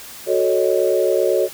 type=chord; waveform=sine; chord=D# half-diminished seventh; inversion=first; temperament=equal; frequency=370 / 440 / 554.4 / 622.3 Hz; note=F#4 / A4 / C#5 / D#5; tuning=0 / 0 / 0 / 0 cents; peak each=-19 / -20 / -19 / -22 dBFS; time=0.26-1.49 s; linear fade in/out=50 ms; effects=white hiss -37 dBFS RMS until 1.53 s